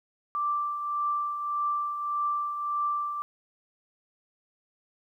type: tone with tremolo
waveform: sine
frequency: 1174.7 Hz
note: D6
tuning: in tune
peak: -24 dBFS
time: 0.35-3.22 s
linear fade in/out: 0 ms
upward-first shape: triangle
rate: 1.7 Hz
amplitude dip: 55%
effects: 11-bit